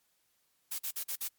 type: noise bursts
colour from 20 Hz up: blue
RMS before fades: -36 dBFS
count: 5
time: 0.71-1.283 s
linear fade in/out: 10 ms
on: 77 ms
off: 47 ms
effects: white hiss -74 dBFS RMS until 1.38 s + MP3 96 kbps